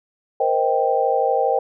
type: chord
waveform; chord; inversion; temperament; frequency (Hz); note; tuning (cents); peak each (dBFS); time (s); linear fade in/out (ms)
sine; C minor seventh; third; just; 470.9 / 523.3 / 627.9 / 784.9; Bb4 / C5 / Eb5 / G5; +18 / 0 / +16 / +2; -22 / -21 / -24 / -20; 0.4-1.59; 5
effects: none